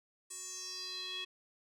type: tone with band-pass filter sweep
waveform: square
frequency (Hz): 370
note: F#4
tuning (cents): 0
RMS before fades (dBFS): -43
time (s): 0.3-1.25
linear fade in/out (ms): 10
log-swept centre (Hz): 8200 to 3100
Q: 5.6
effects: none